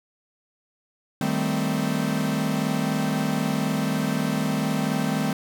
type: chord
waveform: 45% pulse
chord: A half-diminished seventh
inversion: second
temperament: equal with one note detuned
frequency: 155.56 / 196 / 220 / 259.1 Hz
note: Eb3 / G3 / A3 / C4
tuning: 0 / 0 / 0 / -17 cents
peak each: -28 dBFS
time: 1.21-5.33 s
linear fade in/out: 2 ms
effects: none